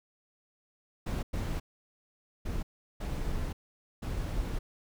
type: noise bursts at uneven times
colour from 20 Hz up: brown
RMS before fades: -33 dBFS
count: 5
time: 1.06-1.23 / 1.33-1.6 / 2.45-2.63 / 3-3.53 / 4.02-4.59 s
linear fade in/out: 10 ms
effects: none